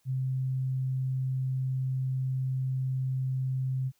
sine tone, 130.81 Hz, C3, in tune, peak -27 dBFS, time 0.05-3.92 s, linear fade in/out 50 ms, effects white hiss -71 dBFS RMS until 3.99 s

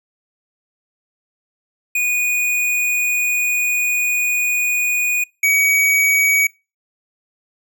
square tone pair in turn, 2465 / 2262 Hz, D#7 / C#7, -17 / +34 cents, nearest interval minor second, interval 149 cents, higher first, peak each -16 / -13 dBFS, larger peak second, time 1.95-5.24 / 5.43-6.47 s, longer first, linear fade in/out 5 ms, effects noise-tail reverb RT60 0.3 s tail -26 dB re dry

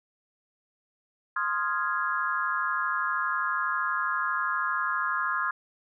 sine chord, F minor seventh, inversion second, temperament equal, 1046.5 / 1244.5 / 1396.9 / 1661.2 Hz, C6 / Eb6 / F6 / Ab6, 0 / 0 / 0 / 0 cents, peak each -31 dBFS, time 1.36-5.51 s, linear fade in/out 5 ms, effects none

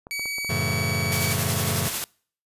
clicks, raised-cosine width 1 ms, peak -26 dBFS, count 8, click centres 0.069 / 0.195 / 0.257 / 0.384 / 0.447 / 0.622 / 0.691 / 0.732 s
sawtooth tone, 2272 Hz, C#7, 42 cents sharp, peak -24 dBFS, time 0.11-1.33 s, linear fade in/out 0 ms
sawtooth chord, F# minor seventh, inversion none, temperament just, 92.5 / 111 / 138.75 / 166.5 Hz, F#2 / A2 / C#3 / E3, 0 / +16 / +2 / +18 cents, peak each -25 / -25 / -24 / -28 dBFS, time 0.49-1.89 s, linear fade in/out 10 ms
white noise with tremolo, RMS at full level -26 dBFS, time 1.12-2.04 s, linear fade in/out 0 ms, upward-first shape sine, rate 11 Hz, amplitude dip 35%
effects noise-tail reverb RT60 0.5 s tail -26 dB re dry + resampled to 32000 Hz

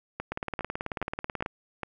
two click trains, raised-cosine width 0.5 ms, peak -16 / -17 dBFS, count 22 / 5, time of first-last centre 0.32-1.461 / 0.2-1.833 s, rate 18.4 / 2.45 Hz, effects none

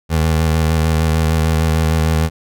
25% pulse tone with vibrato, 79.7 Hz, D#2, 42 cents sharp, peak -9 dBFS, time 0.09-2.3 s, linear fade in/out 50 ms, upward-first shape square, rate 6.6 Hz, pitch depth 25 cents each way, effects none

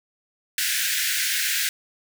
pink high-pass noise, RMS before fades -24 dBFS, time 0.58-1.69 s, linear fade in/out 2 ms, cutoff 1500 Hz, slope 96 dB/octave, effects none

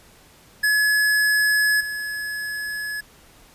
square tone with level steps, 1700 Hz, G#6, 40 cents sharp, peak -17 / -27 dBFS, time 0.63-3.01 s, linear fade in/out 10 ms, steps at 1.8 s, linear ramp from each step 10 ms, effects pink hiss -51 dBFS RMS until 3.54 s + resampled to 32000 Hz

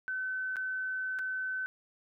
sine tone with dropouts, 1521 Hz, F#6, 47 cents sharp, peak -32 dBFS, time 0.08-1.66 s, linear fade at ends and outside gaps 0 ms, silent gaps 0.559-0.567 / 1.188-1.192 s, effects none

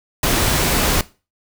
pink noise, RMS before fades -17 dBFS, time 0.23-1.01 s, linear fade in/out 2 ms, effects noise-tail reverb RT60 0.3 s tail -18 dB re dry

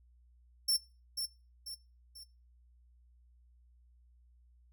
sawtooth tone with echo, 5410 Hz, E8, 44 cents sharp, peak -25 dBFS, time 0.68-0.77 s, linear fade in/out 10 ms, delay 490 ms, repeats 3, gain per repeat -7 dB, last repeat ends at 2.24 s, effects noise-tail reverb RT60 0.3 s tail -18 dB re dry + added 60 Hz sine -61 dBFS peak until 4.72 s

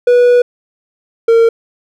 triangle tone pair in turn, 488.3 / 458.6 Hz, B4 / A#4, -20 / -28 cents, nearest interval minor second, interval 108 cents, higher first, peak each -3 dBFS, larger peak neither, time 0.07-0.42 / 1.28-1.49 s, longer first, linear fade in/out 5 ms, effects none

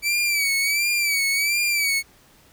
sawtooth tone with vibrato, 2300 Hz, D7, 37 cents flat, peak -16 dBFS, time 0.02-2.03 s, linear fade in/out 50 ms, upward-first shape sine, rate 1.4 Hz, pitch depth 77 cents each way, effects pink hiss -54 dBFS RMS until 2.52 s

